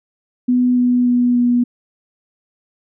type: tone with pitch steps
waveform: sine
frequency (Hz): 248.4 / 246.5 / 244.7 / 242.9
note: B3 / B3 / B3 / B3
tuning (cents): +10 / -3 / -16 / -29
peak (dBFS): -11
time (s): 0.48-1.64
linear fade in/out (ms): 10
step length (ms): 290
effects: none